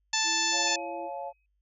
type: harmonic tone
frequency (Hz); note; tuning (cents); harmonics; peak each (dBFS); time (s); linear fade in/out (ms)
880; A5; 0; 1 / 2 / 3 / 4 / 5 / 6 / 7 / 8; -33 / -33 / -33 / -33 / -33 / -33 / -33 / -33; 0.13-0.76; 5
type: tone with pitch glide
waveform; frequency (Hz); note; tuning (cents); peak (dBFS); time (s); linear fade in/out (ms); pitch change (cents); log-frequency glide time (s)
sine; 329.6 to 337.1; E4 to E4; 0 to +39; -40; 0.23-1.1; 50; +39; 0.35-0.57
type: chord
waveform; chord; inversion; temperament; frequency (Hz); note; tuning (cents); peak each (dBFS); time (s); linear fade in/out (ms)
sine; Db augmented; none; equal with one note detuned; 554.4 / 698.5 / 863.4; Db5 / F5 / A5; 0 / 0 / -33; -38; 0.51-1.33; 50
type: tone with exponential decay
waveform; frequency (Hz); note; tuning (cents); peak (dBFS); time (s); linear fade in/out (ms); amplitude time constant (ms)
sine; 2533; D#7; +30; -36; 0.67-1.46; 2; 170
effects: added 50 Hz sine -70 dBFS peak until 1.61 s